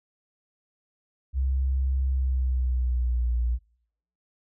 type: tone with pitch glide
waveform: sine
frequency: 66.1 to 59.57 Hz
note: C2 to A#1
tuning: +18 to +38 cents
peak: -22 dBFS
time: 1.33-3.59 s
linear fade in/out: 50 ms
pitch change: -180 cents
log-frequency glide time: 2.07-3.33 s
effects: noise-tail reverb RT60 0.7 s tail -25 dB re dry